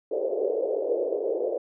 white band-pass noise, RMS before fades -27 dBFS, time 0.11-1.58 s, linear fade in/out 5 ms, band 390 to 550 Hz, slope 48 dB/octave, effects none

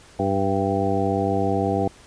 harmonic tone with a mistuned harmonic, 98 Hz, G2, in tune, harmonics 1 / 2 / 3 / 4 / 5 / 7 / 8, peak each -27 / -27 / -27 / -27 / -27 / -27 / -27 dBFS, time 0.19-1.88 s, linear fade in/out 5 ms, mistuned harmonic 7, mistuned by -21 cents, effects pink hiss -49 dBFS RMS until 2.06 s + resampled to 22050 Hz

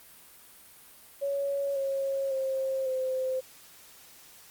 sine tone with pitch steps, 559 / 545.3 / 531.9 / 518.9 Hz, C#5 / C#5 / C5 / C5, +14 / -29 / +28 / -14 cents, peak -27 dBFS, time 1.21-3.41 s, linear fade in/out 20 ms, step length 550 ms, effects white hiss -53 dBFS RMS until 4.5 s + Opus 32 kbps

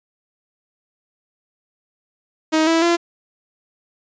sawtooth tone with pitch steps, 315.2 / 328.2 / 341.7 Hz, D#4 / E4 / F4, +23 / -8 / -38 cents, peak -10 dBFS, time 2.52-2.97 s, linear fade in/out 20 ms, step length 150 ms, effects resampled to 16000 Hz

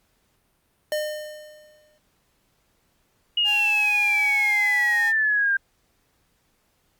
square tone with exponential decay, 607 Hz, D#5, 43 cents flat, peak -22 dBFS, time 0.92-1.98 s, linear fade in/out 1 ms, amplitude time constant 230 ms
sine exponential sweep, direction down, 2897 to 1581 Hz, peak -18 dBFS, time 3.37-5.57 s, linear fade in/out 5 ms
sawtooth tone, 830.6 Hz, G#5, in tune, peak -26 dBFS, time 3.44-5.13 s, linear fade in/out 50 ms
effects pink hiss -67 dBFS RMS until 6.99 s + Opus 48 kbps

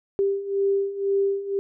sine beating tone pair, 394 / 396 Hz, G4 / G4, +9 / +18 cents, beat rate 2 Hz, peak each -26 / -22 dBFS, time 0.19-1.59 s, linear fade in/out 0 ms, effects none

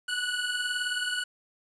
25% pulse beating tone pair, 1468 / 1487 Hz, F#6 / F#6, -14 / +8 cents, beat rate 19 Hz, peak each -26 / -30 dBFS, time 0.08-1.24 s, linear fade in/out 10 ms, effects resampled to 22050 Hz + 9-bit

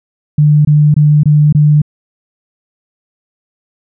sine tone bursts, 149.3 Hz, D3, 29 cents sharp, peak -4 dBFS, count 5, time 0.38-1.818 s, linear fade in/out 5 ms, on 270 ms, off 22 ms, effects none

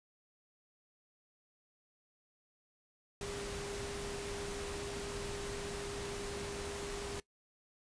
sine tone in noise, 403.3 Hz, G4, 49 cents sharp, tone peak -43 dBFS, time 3.21-7.2 s, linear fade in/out 2 ms, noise pink, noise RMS -43 dBFS, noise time 3.21-7.2 s, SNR -3 dB, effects noise-tail reverb RT60 0.1 s tail -20 dB re dry + resampled to 22050 Hz

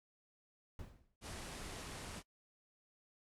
brown noise with exponential decay, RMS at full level -45 dBFS, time 0.79-1.16 s, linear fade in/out 2 ms, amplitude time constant 80 ms
pink low-pass noise, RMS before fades -48 dBFS, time 1.21-2.23 s, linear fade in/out 50 ms, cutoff 11000 Hz, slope 48 dB/octave
effects noise-tail reverb RT60 0.1 s tail -22 dB re dry

